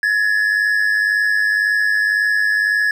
triangle tone pair together, 1691.1 / 1793 Hz, G#6 / A6, +31 / +32 cents, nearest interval minor second, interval 101 cents, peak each -13 / -19 dBFS, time 0.03-2.91 s, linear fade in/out 2 ms, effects none

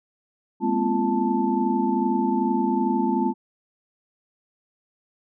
sine tone cluster, 207.1 / 237.9 / 260.4 / 342.2 / 880 Hz, G#3 / A#3 / C4 / F4 / A5, -5 / +35 / -8 / -35 / 0 cents, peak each -26 dBFS, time 0.6-3.34 s, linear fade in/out 50 ms, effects none

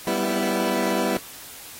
20% pulse chord, E minor, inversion first, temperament equal, 196 / 246.9 / 329.6 Hz, G3 / B3 / E4, 0 / 0 / 0 cents, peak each -22 dBFS, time 0.07-1.17 s, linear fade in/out 2 ms, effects white hiss -41 dBFS RMS until 1.79 s + AAC 48 kbps

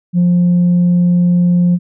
sine tone, 176.2 Hz, F3, 16 cents sharp, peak -6 dBFS, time 0.13-1.79 s, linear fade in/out 50 ms, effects tanh soft clip ceiling -6 dBFS

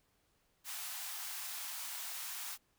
white high-pass noise, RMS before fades -43 dBFS, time 0.64-2.58 s, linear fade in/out 50 ms, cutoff 710 Hz, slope 48 dB/octave, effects pink hiss -75 dBFS RMS until 2.78 s

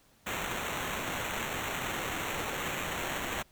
violet noise with sample-and-hold, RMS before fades -35 dBFS, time 0.26-3.43 s, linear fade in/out 10 ms, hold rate 4900 Hz, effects pink hiss -64 dBFS RMS until 3.51 s

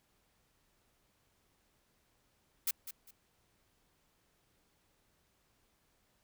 blue noise with echo, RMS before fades -32 dBFS, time 2.67-2.71 s, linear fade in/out 5 ms, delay 200 ms, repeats 2, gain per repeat -12 dB, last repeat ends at 3.11 s, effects pink hiss -74 dBFS RMS until 6.23 s

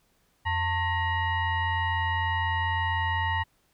sine tone with frequency modulation, 899 Hz, A5, 37 cents sharp, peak -24 dBFS, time 0.45-3.44 s, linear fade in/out 20 ms, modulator 987 Hz, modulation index 1.3, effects pink hiss -68 dBFS RMS until 3.73 s

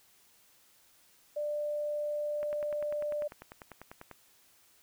sine tone, 593 Hz, D5, 17 cents sharp, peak -31 dBFS, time 1.36-3.28 s, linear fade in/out 10 ms
click train, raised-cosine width 0.5 ms, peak -30 dBFS, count 18, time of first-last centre 2.43-4.113 s, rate 10.1 Hz
effects white hiss -64 dBFS RMS until 4.82 s

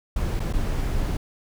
brown noise with dropouts, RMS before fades -24 dBFS, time 0.16-1.17 s, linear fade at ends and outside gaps 5 ms, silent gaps 0.396-0.401 / 0.528-0.535 s, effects none

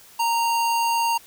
square tone, 927 Hz, A#5, 10 cents flat, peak -20 dBFS, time 0.19-1.18 s, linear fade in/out 10 ms, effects white hiss -49 dBFS RMS until 1.26 s

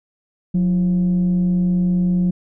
sine tone with frequency modulation, 180 Hz, F#3, 47 cents flat, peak -13 dBFS, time 0.54-2.31 s, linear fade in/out 10 ms, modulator 155 Hz, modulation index 0.24, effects tanh soft clip ceiling -11 dBFS

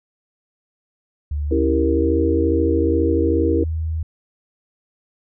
sine tone with pitch glide, 73.42 to 80.07 Hz, D2 to E2, 0 to -50 cents, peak -20 dBFS, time 1.31-4.03 s, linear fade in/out 5 ms, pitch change +150 cents, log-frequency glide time 1.83-2.19 s
sine chord, C# diminished seventh, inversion none, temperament equal, 277.2 / 329.6 / 392 / 466.2 Hz, C#4 / E4 / G4 / Bb4, 0 / 0 / 0 / 0 cents, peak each -24 / -19 / -24 / -21 dBFS, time 1.51-3.64 s, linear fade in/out 5 ms
effects none

